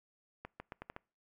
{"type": "accelerating click train", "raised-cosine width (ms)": 0.5, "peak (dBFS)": -28, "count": 6, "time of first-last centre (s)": [0.45, 0.964], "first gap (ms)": 150, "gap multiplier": 0.81, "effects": ["noise-tail reverb RT60 0.4 s tail -26 dB re dry"]}